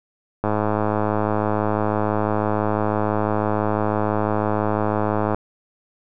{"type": "click train", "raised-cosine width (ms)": 1, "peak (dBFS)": -7, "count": 521, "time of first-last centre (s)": [0.44, 5.346], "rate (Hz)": 106, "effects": []}